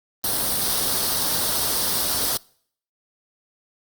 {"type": "noise with comb filter", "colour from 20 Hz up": "white", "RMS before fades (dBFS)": -23, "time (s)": [0.24, 2.37], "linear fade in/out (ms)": 0, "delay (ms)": 0.21, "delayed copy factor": 0.6, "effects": ["noise-tail reverb RT60 0.6 s tail -25 dB re dry", "Opus 32 kbps"]}